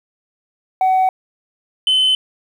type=tone pair in turn; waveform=sine; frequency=752 / 3046 Hz; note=F#5 / F#7; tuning=+28 / +50 cents; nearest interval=2 octaves; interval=2422 cents; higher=second; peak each=-9 dBFS; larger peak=neither; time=0.81-1.09 / 1.87-2.15 s; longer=neither; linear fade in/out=2 ms; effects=tanh soft clip ceiling -10 dBFS + 8-bit